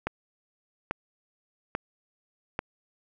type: click train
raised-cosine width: 0.5 ms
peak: -13 dBFS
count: 4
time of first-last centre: 0.07-2.591 s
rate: 1.19 Hz
effects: none